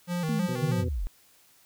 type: tone with vibrato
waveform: square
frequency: 166.8 Hz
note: E3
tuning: 21 cents sharp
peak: -28 dBFS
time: 0.07-0.85 s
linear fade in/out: 50 ms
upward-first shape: square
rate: 3.1 Hz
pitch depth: 93 cents each way
type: linear sweep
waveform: sine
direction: down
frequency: 233.8 to 32.63 Hz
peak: -27 dBFS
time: 0.29-1.07 s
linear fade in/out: 0 ms
type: harmonic tone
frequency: 124.4 Hz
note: B2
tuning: 13 cents sharp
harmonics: 1 / 2 / 3 / 4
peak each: -33 / -36 / -38 / -39 dBFS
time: 0.48-0.89 s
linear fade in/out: 10 ms
effects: white hiss -60 dBFS RMS until 1.65 s